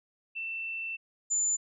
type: tone pair in turn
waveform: sine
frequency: 2677 / 7061 Hz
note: E7 / A8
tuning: +26 / +5 cents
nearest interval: octave + perfect fourth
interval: 1679 cents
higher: second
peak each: -33 / -25 dBFS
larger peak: second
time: 0.35-0.97 / 1.3-1.57 s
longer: first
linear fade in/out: 20 ms
effects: none